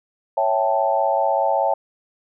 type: chord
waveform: sine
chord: A dominant seventh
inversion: first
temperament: equal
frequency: 554.4 / 659.3 / 784 / 880 Hz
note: C#5 / E5 / G5 / A5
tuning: 0 / 0 / 0 / 0 cents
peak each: -22 dBFS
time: 0.37-1.74 s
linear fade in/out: 5 ms
effects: none